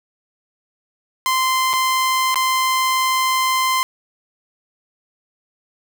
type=tone with dropouts; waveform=sawtooth; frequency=1039 Hz; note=C6; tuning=12 cents flat; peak=-12 dBFS; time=1.26-3.83 s; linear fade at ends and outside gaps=0 ms; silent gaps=1.732-1.736 / 2.344-2.357 s; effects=none